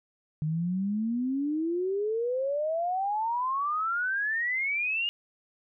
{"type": "exponential sweep", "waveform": "sine", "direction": "up", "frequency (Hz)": [150.5, 2874], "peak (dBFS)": -26, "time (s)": [0.42, 5.09], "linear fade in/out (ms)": 0, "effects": []}